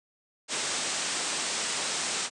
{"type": "low-pass noise", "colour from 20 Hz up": "white", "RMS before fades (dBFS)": -31, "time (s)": [0.48, 2.3], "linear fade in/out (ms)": 50, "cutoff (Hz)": 8900, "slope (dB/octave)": 96, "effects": ["high-pass 200 Hz 12 dB/octave"]}